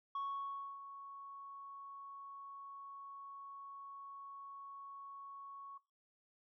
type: tone with ADSR envelope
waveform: sine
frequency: 1108.7 Hz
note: C#6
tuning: in tune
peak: -35 dBFS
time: 0.15-5.78 s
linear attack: 4 ms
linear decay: 630 ms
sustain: -13 dB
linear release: 8 ms
effects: noise-tail reverb RT60 0.3 s tail -21 dB re dry + tanh soft clip ceiling -36 dBFS